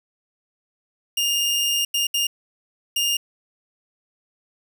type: tone bursts at uneven times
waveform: sawtooth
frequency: 2823 Hz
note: F7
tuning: 18 cents sharp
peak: -16 dBFS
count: 4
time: 1.17-1.85 / 1.94-2.07 / 2.14-2.27 / 2.96-3.17 s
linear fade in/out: 5 ms
effects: none